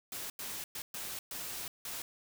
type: noise bursts at uneven times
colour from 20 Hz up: white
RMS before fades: -41 dBFS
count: 6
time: 0.12-0.3 / 0.39-0.64 / 0.75-0.82 / 0.94-1.19 / 1.31-1.68 / 1.85-2.02 s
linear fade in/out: 2 ms
effects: none

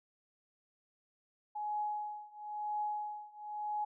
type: tone with tremolo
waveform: sine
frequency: 840 Hz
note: G#5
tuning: 19 cents sharp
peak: -32 dBFS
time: 1.55-3.85 s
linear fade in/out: 10 ms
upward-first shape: triangle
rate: 0.99 Hz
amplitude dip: 95%
effects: none

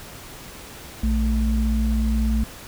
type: tone pair together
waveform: sine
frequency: 58.27 / 220 Hz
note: A#1 / A3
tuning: 0 / 0 cents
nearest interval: octave + major seventh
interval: 2300 cents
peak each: -19 / -23 dBFS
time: 1.03-2.44 s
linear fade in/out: 5 ms
effects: pink hiss -40 dBFS RMS until 2.67 s

